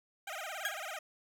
15% pulse tone with vibrato, 701 Hz, F5, 6 cents sharp, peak -33 dBFS, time 0.27-0.99 s, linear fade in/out 5 ms, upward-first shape sine, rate 18 Hz, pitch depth 240 cents each way
35% pulse tone with exponential decay, 1640 Hz, G#6, 22 cents flat, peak -27 dBFS, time 0.65-0.8 s, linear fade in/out 1 ms, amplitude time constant 32 ms
effects none

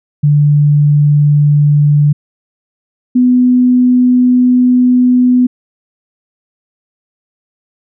sine tone pair in turn, 146.83 / 249.5 Hz, D3 / B3, 0 / +18 cents, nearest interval major sixth, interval 918 cents, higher second, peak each -5 dBFS, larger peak neither, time 0.23-2.13 / 3.15-5.47 s, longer second, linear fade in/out 10 ms, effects none

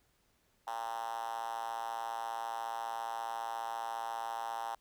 5% pulse tone with high-pass filter, 114.6 Hz, A#2, 29 cents flat, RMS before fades -39 dBFS, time 0.67-4.75 s, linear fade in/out 5 ms, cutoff 830 Hz, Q 6.3, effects pink hiss -73 dBFS RMS until 4.8 s

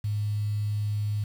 sine tone with quantisation, 104.5 Hz, G#2, 11 cents sharp, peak -25 dBFS, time 0.04-1.24 s, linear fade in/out 5 ms, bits 8, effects none

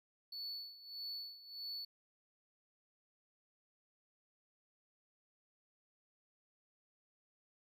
triangle tone with tremolo, 4445 Hz, C#8, 4 cents sharp, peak -40 dBFS, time 0.32-1.85 s, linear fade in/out 5 ms, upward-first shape sine, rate 1.6 Hz, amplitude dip 80%, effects none

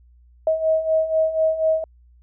sine beating tone pair, 634 / 638.1 Hz, D#5 / D#5, +32 / +44 cents, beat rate 4.1 Hz, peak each -23 / -18 dBFS, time 0.47-1.84 s, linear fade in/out 2 ms, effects added 60 Hz sine -49 dBFS peak until 2.22 s

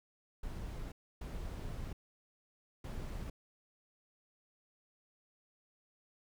brown noise bursts at uneven times, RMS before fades -42 dBFS, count 3, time 0.43-0.92 / 1.21-1.93 / 2.84-3.3 s, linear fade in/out 5 ms, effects none

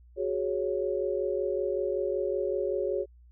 sine chord, F# suspended second, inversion none, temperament equal, 370 / 415.3 / 554.4 Hz, F#4 / G#4 / C#5, 0 / 0 / 0 cents, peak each -31 dBFS, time 0.16-3.06 s, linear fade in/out 50 ms, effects added 60 Hz sine -52 dBFS peak until 3.31 s

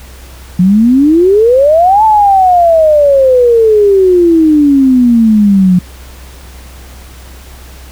sine exponential two-way sweep, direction up then down, 174.61 to 886 to 177.2 Hz, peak -3 dBFS, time 0.59-5.79 s, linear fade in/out 5 ms, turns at 2.04 s, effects added 64 Hz sine -30 dBFS peak until 7.91 s + pink hiss -36 dBFS RMS until 7.91 s

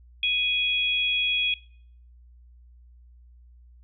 sine tone pair together, 2489 / 3326 Hz, D#7 / G#7, 0 / +2 cents, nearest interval perfect fourth, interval 502 cents, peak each -24 dBFS, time 0.23-1.54 s, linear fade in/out 2 ms, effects noise-tail reverb RT60 0.6 s tail -22 dB re dry + added 60 Hz sine -49 dBFS peak until 3.83 s

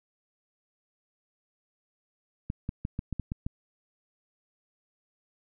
clicks, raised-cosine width 5 ms, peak -19 dBFS, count 8, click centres 2.501 / 2.691 / 2.851 / 2.991 / 3.127 / 3.197 / 3.319 / 3.465 s, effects none

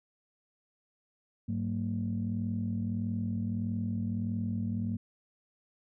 sine tone cluster, 102.2 / 187.1 / 228.7 Hz, G#2 / F#3 / A#3, -27 / +20 / -33 cents, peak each -33 / -36 / -33 dBFS, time 1.48-4.97 s, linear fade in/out 10 ms, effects tanh soft clip ceiling -22 dBFS

